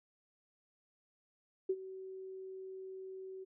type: tone with ADSR envelope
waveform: sine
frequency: 379 Hz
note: F#4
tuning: 42 cents sharp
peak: -28 dBFS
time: 1.69-3.45 s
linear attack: 8 ms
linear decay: 53 ms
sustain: -16 dB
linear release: 21 ms
effects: none